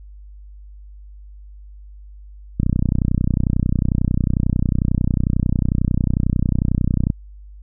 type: click train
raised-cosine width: 5 ms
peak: -5 dBFS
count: 141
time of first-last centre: 2.6-7.102 s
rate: 31.1 Hz
effects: added 50 Hz sine -37 dBFS peak until 7.62 s